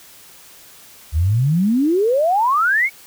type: exponential sweep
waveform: sine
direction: up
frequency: 71.9 to 2281 Hz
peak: -13 dBFS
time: 1.12-2.9 s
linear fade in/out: 50 ms
effects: white hiss -44 dBFS RMS until 3.06 s